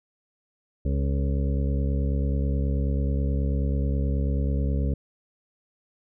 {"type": "harmonic tone with a mistuned harmonic", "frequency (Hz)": 69.3, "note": "C#2", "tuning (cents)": 0, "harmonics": [1, 2, 3, 4, 6, 7, 8], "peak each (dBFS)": [-23, -29, -33, -35, -39, -40, -41], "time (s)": [0.85, 4.94], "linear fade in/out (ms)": 5, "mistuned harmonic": 6, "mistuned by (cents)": 16, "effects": []}